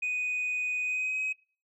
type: tone with pitch glide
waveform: sine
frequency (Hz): 2489 to 2534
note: D#7 to D#7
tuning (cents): 0 to +31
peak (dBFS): -26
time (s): 0.02-1.33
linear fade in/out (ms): 10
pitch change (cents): +31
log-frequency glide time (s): 0.82-1.2
effects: noise-tail reverb RT60 0.4 s tail -23 dB re dry + tanh soft clip ceiling -26 dBFS